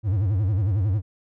triangle tone with vibrato, 99.7 Hz, G2, 30 cents sharp, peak -17 dBFS, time 0.03-1.02 s, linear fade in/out 50 ms, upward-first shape sine, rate 11 Hz, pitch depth 190 cents each way, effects none

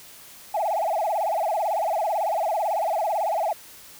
sine tone with vibrato, 740 Hz, F#5, in tune, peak -20 dBFS, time 0.54-3.53 s, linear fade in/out 5 ms, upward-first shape sine, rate 18 Hz, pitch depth 270 cents each way, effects tanh soft clip ceiling -18 dBFS + white hiss -46 dBFS RMS until 3.99 s

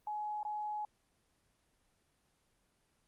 sine tone with dropouts, 843 Hz, G#5, 26 cents sharp, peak -36 dBFS, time 0.07-0.85 s, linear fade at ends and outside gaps 2 ms, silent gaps 0.431-0.45 s, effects pink hiss -75 dBFS RMS until 3.07 s + Opus 24 kbps

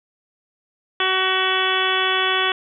harmonic tone with a mistuned harmonic, 376.1 Hz, F#4, 28 cents sharp, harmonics 1 / 2 / 3 / 4 / 5 / 6 / 7 / 8 / 9, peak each -26 / -28 / -24 / -25 / -26 / -29 / -28 / -26 / -24 dBFS, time 1-2.52 s, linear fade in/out 2 ms, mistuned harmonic 7, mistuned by +15 cents, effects none

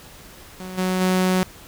sawtooth tone with level steps, 185 Hz, F#3, in tune, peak -28 / -16 / -13 dBFS, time 0.6-1.43 s, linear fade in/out 0 ms, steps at 0.77 / 1 s, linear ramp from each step 20 ms, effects pink hiss -44 dBFS RMS until 1.67 s

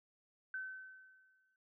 sine tone with exponential decay, 1528 Hz, G6, 45 cents flat, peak -38 dBFS, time 0.54-1.56 s, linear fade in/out 2 ms, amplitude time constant 220 ms, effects none

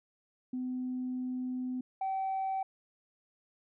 sine tone pair in turn, 253.5 / 768.7 Hz, B3 / G5, +45 / -34 cents, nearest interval octave + perfect fifth, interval 1921 cents, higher second, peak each -32 / -29 dBFS, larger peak second, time 0.53-1.81 / 2.01-2.63 s, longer first, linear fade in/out 5 ms, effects tanh soft clip ceiling -28 dBFS

